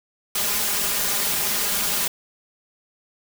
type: noise with comb filter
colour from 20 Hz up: white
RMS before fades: -23 dBFS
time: 0.35-2.08 s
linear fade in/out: 5 ms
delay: 4.9 ms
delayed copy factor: +0.9
effects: none